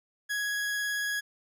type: tone with vibrato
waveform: 40% pulse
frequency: 1666 Hz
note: G#6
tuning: 5 cents sharp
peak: -28 dBFS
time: 0.29-1.21 s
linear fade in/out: 20 ms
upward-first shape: triangle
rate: 18 Hz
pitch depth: 9 cents each way
effects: none